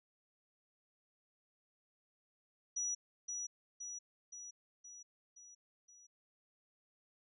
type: tone with echo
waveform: sine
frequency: 5850 Hz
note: F#8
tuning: 21 cents flat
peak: -35 dBFS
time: 2.76-2.95 s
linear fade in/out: 10 ms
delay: 520 ms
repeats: 6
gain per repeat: -4 dB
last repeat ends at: 6.07 s
effects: none